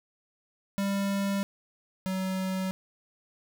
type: tone pair in turn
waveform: square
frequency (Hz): 198 / 188.35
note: G3 / F#3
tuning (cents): +18 / +31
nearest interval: minor second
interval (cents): 87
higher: first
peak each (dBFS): -27 / -29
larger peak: first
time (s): 0.78-1.43 / 2.06-2.71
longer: neither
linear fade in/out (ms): 0
effects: none